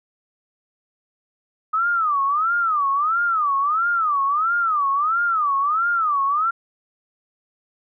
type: tone with vibrato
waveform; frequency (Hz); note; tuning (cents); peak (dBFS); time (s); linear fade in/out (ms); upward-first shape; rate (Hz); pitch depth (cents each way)
sine; 1244.5; D#6; 0; -17; 1.73-6.51; 10; sine; 1.5; 220
effects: none